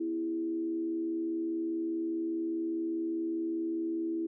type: tone with frequency modulation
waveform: sine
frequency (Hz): 329.6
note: E4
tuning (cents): 0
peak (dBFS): -30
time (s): 0-4.27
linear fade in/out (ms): 10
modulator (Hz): 75.1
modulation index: 0.42
effects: none